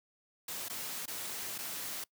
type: noise with dropouts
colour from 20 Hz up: white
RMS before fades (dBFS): -40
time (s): 0.48-2.04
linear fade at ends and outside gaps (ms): 5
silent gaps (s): 0.685-0.697 / 1.058-1.078 / 1.581-1.586
effects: noise-tail reverb RT60 0.1 s tail -23 dB re dry + high-pass 100 Hz 12 dB/octave